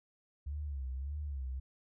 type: tone with vibrato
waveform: sine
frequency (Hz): 69.3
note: C#2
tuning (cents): 0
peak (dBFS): -36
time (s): 0.46-1.6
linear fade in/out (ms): 10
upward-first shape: sine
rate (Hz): 1.7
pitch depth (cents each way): 130
effects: none